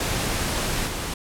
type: noise with level steps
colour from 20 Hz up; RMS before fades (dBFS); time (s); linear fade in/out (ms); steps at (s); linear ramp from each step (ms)
pink; -25 / -29; 0-1.14; 5; 0.87; 5
effects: low-pass 12000 Hz 12 dB/octave